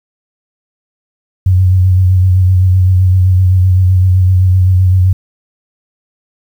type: tone with vibrato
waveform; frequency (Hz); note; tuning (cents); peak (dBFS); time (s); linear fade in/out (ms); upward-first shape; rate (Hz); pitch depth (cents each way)
sine; 92.4; F#2; -2; -5; 1.46-5.13; 5; sine; 7.8; 35
effects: 7-bit